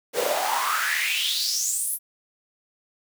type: noise with high-pass filter sweep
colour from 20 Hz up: pink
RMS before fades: -25 dBFS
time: 0.13-1.99 s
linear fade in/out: 50 ms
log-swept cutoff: 430 to 12000 Hz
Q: 6.2
effects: none